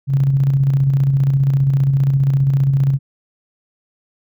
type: tone with tremolo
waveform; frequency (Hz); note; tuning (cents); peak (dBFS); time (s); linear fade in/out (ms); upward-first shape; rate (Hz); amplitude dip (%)
sine; 136.9; C#3; -21; -10; 0.07-2.99; 50; square; 15; 35
effects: none